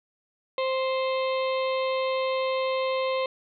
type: harmonic tone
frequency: 524 Hz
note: C5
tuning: 2 cents sharp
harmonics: 1 / 2 / 4 / 5 / 6 / 7 / 8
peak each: -25 / -31 / -37 / -39 / -41 / -42 / -43 dBFS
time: 0.58-3.26 s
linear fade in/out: 2 ms
effects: none